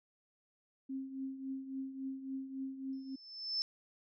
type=tone with tremolo; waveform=sine; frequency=267.1 Hz; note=C4; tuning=36 cents sharp; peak=-36 dBFS; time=0.89-3.16 s; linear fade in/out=10 ms; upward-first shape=triangle; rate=3.6 Hz; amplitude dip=70%
type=tone with exponential growth; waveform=sine; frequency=5274 Hz; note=E8; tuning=in tune; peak=-30 dBFS; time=2.93-3.62 s; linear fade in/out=0 ms; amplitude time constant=150 ms
effects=none